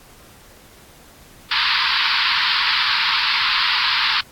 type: band-pass noise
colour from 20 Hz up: white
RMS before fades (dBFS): -19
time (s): 1.51-4.21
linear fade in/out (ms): 5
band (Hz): 910 to 4800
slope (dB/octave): 96
effects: pink hiss -47 dBFS RMS until 4.31 s + AAC 64 kbps